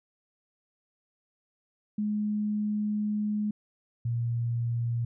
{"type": "tone pair in turn", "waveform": "sine", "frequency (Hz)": [210, 117.86], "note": ["G#3", "A#2"], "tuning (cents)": [19, 19], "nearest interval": "minor seventh", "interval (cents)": 1000, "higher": "first", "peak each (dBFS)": -26, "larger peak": "neither", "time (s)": [[1.98, 3.51], [4.05, 5.05]], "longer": "first", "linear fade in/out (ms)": 5, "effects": []}